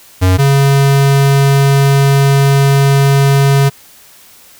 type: tone pair in turn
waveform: square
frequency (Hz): 92.5 / 138.59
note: F#2 / C#3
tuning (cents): 0 / 0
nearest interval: perfect fifth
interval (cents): 700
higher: second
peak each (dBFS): -7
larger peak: neither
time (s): 0.21-0.38 / 0.38-3.7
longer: second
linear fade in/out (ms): 20
effects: white hiss -41 dBFS RMS until 4.59 s